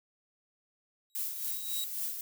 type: tone with exponential growth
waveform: sawtooth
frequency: 3844 Hz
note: B7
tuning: 48 cents flat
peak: -31 dBFS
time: 1.1-1.84 s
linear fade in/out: 0 ms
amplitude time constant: 160 ms
type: noise with tremolo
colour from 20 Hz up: violet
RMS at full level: -34 dBFS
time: 1.15-2.21 s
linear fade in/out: 2 ms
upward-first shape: sine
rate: 3.7 Hz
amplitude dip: 50%
effects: none